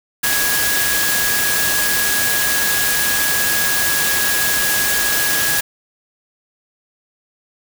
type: tone in noise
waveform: sine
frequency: 1661.2 Hz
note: G#6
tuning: in tune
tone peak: -20 dBFS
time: 0.23-5.61 s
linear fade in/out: 10 ms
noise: white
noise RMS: -18 dBFS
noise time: 0.23-5.61 s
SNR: -5 dB
effects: none